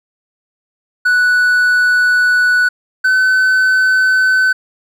triangle tone pair in turn, 1480 / 1517.2 Hz, F#6 / F#6, 0 / +43 cents, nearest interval unison, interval 43 cents, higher second, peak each -7 dBFS, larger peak neither, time 1.05-2.69 / 3.04-4.53 s, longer first, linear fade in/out 10 ms, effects none

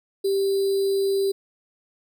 sine tone with sample-and-hold, 392 Hz, G4, in tune, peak -19 dBFS, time 0.24-1.32 s, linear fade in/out 10 ms, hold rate 4410 Hz, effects none

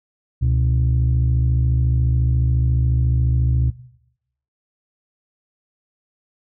sine tone pair together, 69.2 / 123.4 Hz, C#2 / B2, -2 / -1 cents, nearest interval minor seventh, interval 1001 cents, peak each -16 dBFS, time 0.41-3.71 s, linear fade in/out 20 ms, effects noise-tail reverb RT60 0.8 s tail -17 dB re dry + tanh soft clip ceiling -11 dBFS

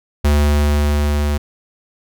square tone with level ramp, 73.42 Hz, D2, in tune, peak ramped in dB -11 to -16 dBFS, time 0.24-1.38 s, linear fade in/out 10 ms, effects none

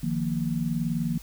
sine chord, Eb suspended second, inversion none, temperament equal with one note detuned, 154.31 / 174.61 / 233.1 Hz, Eb3 / F3 / Bb3, -14 / 0 / 0 cents, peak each -29 dBFS, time 0.03-1.18 s, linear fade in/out 5 ms, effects added 50 Hz sine -44 dBFS peak until 1.22 s + white hiss -50 dBFS RMS until 1.22 s

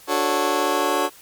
20% pulse chord, D major seventh, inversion none, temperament just, 293.7 / 367.1 / 440.5 / 550.6 Hz, D4 / F#4 / A4 / C#5, 0 / -14 / +2 / -12 cents, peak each -21 / -19 / -21 / -20 dBFS, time 0.07-1.1 s, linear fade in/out 50 ms, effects white hiss -47 dBFS RMS until 1.21 s + MP3 96 kbps

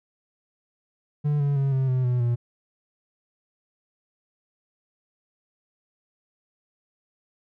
triangle tone with pitch steps, 147.3 / 142.28 / 137.44 / 132.75 / 128.23 / 123.86 / 119.64 Hz, D3 / C#3 / C#3 / C3 / C3 / B2 / A#2, +6 / +45 / -14 / +25 / -35 / +5 / +45 cents, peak -18 dBFS, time 1.24-2.36 s, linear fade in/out 20 ms, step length 160 ms, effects none

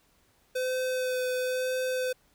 square tone with vibrato, 509 Hz, C5, 48 cents flat, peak -28 dBFS, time 0.55-2.13 s, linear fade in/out 10 ms, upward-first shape sine, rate 1 Hz, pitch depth 13 cents each way, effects pink hiss -66 dBFS RMS until 2.34 s

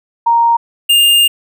sine / square tone pair in turn, 932.3 / 2812 Hz, A#5 / F7, 0 / +11 cents, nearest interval octave + perfect fifth, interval 1911 cents, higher second, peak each -7 dBFS, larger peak neither, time 0.26-0.57 / 0.89-1.28 s, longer second, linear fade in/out 10 ms, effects none

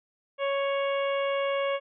harmonic tone with a mistuned harmonic, 554.4 Hz, C#5, in tune, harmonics 1 / 2 / 3 / 4 / 5 / 6, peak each -26 / -33 / -40 / -37 / -39 / -45 dBFS, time 0.38-1.8 s, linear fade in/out 50 ms, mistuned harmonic 5, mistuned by +17 cents, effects none

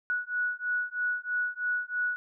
sine beating tone pair, 1467 / 1470.1 Hz, F#6 / F#6, -15 / -12 cents, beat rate 3.1 Hz, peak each -31 dBFS, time 0.1-2.16 s, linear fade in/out 0 ms, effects none

